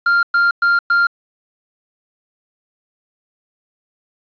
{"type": "tone bursts", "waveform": "triangle", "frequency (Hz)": 1395, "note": "F6", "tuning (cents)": -2, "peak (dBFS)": -9, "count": 4, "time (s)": [0.06, 1.07], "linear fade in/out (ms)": 5, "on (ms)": 170, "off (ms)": 110, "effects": ["resampled to 11025 Hz", "7-bit"]}